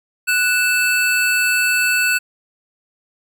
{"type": "tone pair together", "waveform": "square", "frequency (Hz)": [1480, 2637], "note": ["F#6", "E7"], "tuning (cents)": [0, 0], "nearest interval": "minor seventh", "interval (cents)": 1000, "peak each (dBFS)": -18, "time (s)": [0.27, 2.19], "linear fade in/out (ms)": 20, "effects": []}